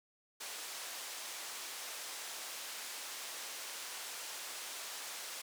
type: band-pass noise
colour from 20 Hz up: white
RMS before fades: -45 dBFS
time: 0.4-5.42 s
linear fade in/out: 10 ms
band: 480 to 8800 Hz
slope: 12 dB/octave
effects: none

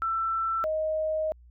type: tone pair in turn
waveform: sine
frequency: 1335 / 625.7 Hz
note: E6 / D#5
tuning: +22 / +10 cents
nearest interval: octave + minor second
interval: 1312 cents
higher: first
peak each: -25 dBFS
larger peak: neither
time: 0.02-0.64 / 0.64-1.32 s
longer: second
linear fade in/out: 0 ms
effects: added 60 Hz sine -50 dBFS peak until 1.5 s

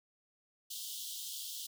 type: high-pass noise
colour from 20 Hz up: pink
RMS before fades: -43 dBFS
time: 0.7-1.67 s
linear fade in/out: 10 ms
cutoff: 3000 Hz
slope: 96 dB/octave
effects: none

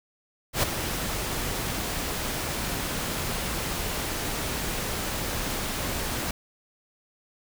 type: noise with ADSR envelope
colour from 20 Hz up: pink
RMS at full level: -21 dBFS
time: 0.53-6.31 s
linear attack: 100 ms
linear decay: 10 ms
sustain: -9 dB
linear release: 3 ms
effects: none

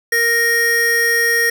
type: tone pair together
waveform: square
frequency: 465.9 / 1862 Hz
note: A#4 / A#6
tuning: -1 / -2 cents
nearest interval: 2 octaves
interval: 2399 cents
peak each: -22 / -14 dBFS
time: 0.12-1.5 s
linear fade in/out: 5 ms
effects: none

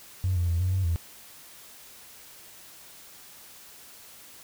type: tone with pitch steps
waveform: triangle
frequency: 92.6 / 87 / 84.3 / 92 / 94.5 / 84 Hz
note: F#2 / F2 / E2 / F#2 / F#2 / E2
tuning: +2 / -6 / +39 / -9 / +37 / +33 cents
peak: -19 dBFS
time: 0.24-0.96 s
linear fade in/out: 0 ms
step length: 120 ms
effects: tanh soft clip ceiling -20 dBFS + white hiss -49 dBFS RMS until 4.43 s

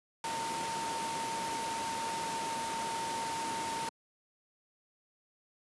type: tone in noise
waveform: sine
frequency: 911 Hz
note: A#5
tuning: 40 cents flat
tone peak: -35 dBFS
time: 0.24-3.89 s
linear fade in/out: 2 ms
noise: pink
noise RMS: -38 dBFS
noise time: 0.24-3.89 s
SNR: 0 dB
effects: high-pass 200 Hz 12 dB/octave + resampled to 24000 Hz

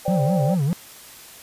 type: chord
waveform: sine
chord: C suspended second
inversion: none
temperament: equal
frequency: 523.3 / 587.3 / 784 Hz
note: C5 / D5 / G5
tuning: 0 / 0 / 0 cents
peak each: -27 / -25 / -28 dBFS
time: 0.05-0.55 s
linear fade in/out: 10 ms
type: tone with vibrato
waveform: triangle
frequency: 159.9 Hz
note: D#3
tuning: 48 cents sharp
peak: -16 dBFS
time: 0.08-0.73 s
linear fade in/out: 0 ms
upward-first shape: sine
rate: 4.9 Hz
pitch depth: 290 cents each way
effects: white hiss -43 dBFS RMS until 1.42 s + resampled to 32000 Hz

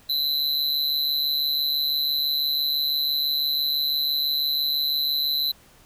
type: tone with amplitude modulation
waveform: square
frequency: 4017 Hz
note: B7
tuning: 29 cents sharp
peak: -18 dBFS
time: 0.09-5.52 s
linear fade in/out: 10 ms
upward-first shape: sine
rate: 146 Hz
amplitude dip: 90%
effects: pink hiss -54 dBFS RMS until 5.85 s

